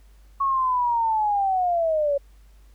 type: linear sweep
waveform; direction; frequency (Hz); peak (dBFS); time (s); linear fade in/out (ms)
sine; down; 1108.7 to 554.4; -19; 0.4-2.18; 10
effects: added 50 Hz sine -48 dBFS peak until 2.74 s + pink hiss -63 dBFS RMS until 2.74 s